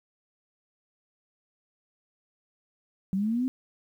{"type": "linear sweep", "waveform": "sine", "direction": "up", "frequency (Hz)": [185, 264.3], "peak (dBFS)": -24, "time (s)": [3.13, 3.48], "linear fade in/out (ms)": 0, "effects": ["10-bit"]}